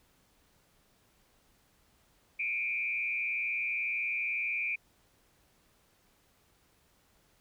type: tone with frequency modulation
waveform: sine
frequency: 2378 Hz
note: D7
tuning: 21 cents sharp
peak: -30 dBFS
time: 2.39-4.76 s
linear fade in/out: 10 ms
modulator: 134 Hz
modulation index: 0.85
effects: pink hiss -68 dBFS RMS until 7.4 s